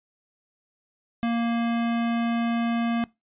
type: tone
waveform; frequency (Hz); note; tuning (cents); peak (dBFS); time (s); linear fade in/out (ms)
square; 233.1; A#3; 0; -23; 1.23-3.04; 0
effects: noise-tail reverb RT60 0.2 s tail -21 dB re dry + resampled to 8000 Hz